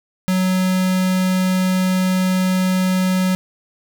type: tone with notch filter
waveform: square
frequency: 185.5 Hz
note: F#3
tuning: 5 cents sharp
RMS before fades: -17 dBFS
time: 0.28-3.35 s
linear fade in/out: 0 ms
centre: 720 Hz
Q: 1.7
effects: none